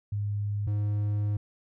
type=tone pair in turn; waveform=sine / triangle; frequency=102.8 / 103.75 Hz; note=G#2 / G#2; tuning=-17 / -1 cents; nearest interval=unison; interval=16 cents; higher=second; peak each=-27 / -23 dBFS; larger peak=second; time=0.12-0.67 / 0.67-1.37 s; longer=second; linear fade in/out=5 ms; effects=none